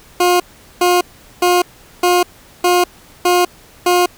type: tone bursts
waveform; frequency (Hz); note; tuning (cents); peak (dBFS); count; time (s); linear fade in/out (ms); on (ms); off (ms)
20% pulse; 356.2; F4; +34; -5; 7; 0.2-4.06; 5; 200; 410
effects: pink hiss -44 dBFS RMS until 4.17 s

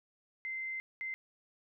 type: tone bursts at uneven times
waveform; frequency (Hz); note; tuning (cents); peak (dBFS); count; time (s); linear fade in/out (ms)
sine; 2076; C7; -14; -36; 2; 0.45-0.8 / 1.01-1.14; 0
effects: none

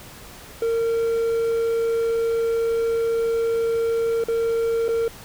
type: tone with dropouts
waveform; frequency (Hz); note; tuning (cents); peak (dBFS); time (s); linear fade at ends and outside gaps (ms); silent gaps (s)
triangle; 458.9; A#4; -27; -17; 0.62-5.08; 2; 4.239-4.284 / 4.882-4.889
effects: pink hiss -42 dBFS RMS until 5.24 s

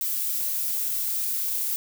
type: noise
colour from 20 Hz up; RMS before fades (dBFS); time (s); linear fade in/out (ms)
violet; -27; 0.01-1.76; 0
effects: none

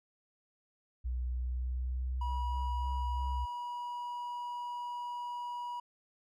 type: tone with pitch glide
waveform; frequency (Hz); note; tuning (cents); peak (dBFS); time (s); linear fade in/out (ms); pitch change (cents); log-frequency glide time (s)
sine; 61.7 to 65.18; B1 to C2; -1 to -6; -32; 1.04-3.46; 20; +95; 1.32-2.9
type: tone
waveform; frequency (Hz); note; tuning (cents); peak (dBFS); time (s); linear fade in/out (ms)
triangle; 968; B5; -35; -35; 2.21-5.8; 5
effects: none

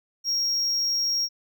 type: tone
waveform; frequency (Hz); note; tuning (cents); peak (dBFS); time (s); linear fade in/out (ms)
triangle; 5588; F8; 0; -21; 0.24-1.29; 50
effects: none

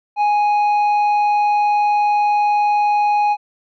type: tone with tanh clipping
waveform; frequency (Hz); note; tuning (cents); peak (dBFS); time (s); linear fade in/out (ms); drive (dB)
sine; 830.6; G#5; 0; -14; 0.16-3.37; 50; 6
effects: none

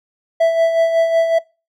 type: tone with tremolo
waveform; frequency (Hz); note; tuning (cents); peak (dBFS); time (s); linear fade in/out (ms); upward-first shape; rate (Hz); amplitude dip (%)
triangle; 660; E5; +2; -7; 0.4-1.39; 10; sine; 5.4; 50
effects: noise-tail reverb RT60 0.3 s tail -24 dB re dry

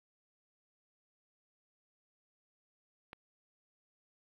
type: click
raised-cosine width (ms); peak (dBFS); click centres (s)
0.3; -29; 3.131
effects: low-pass 4000 Hz 12 dB/octave + 10-bit

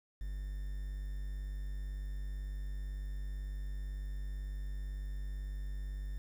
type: tone with quantisation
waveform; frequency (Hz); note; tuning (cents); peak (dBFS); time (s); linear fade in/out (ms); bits
triangle; 49; G1; 0; -35; 0.21-6.18; 0; 10
effects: none

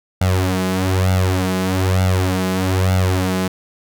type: tone with flanger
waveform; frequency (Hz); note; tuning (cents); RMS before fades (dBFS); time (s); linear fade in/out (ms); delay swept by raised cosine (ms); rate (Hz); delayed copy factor
sawtooth; 93.2; F#2; +13; -17; 0.21-3.48; 5; 1.4 to 4.8; 1.1; +0.9
effects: none

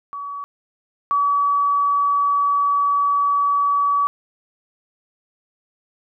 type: tone pair in turn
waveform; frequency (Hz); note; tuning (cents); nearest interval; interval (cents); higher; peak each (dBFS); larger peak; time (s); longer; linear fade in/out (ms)
sine; 1136 / 1141; C#6 / C#6; +42 / +50; unison; 8; second; -27 / -15; second; 0.13-0.44 / 1.11-4.07; second; 0
effects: none

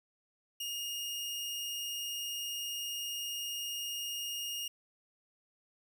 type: tone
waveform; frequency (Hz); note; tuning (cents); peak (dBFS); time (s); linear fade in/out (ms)
sawtooth; 2845; F7; +31; -33; 0.6-4.68; 5
effects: none

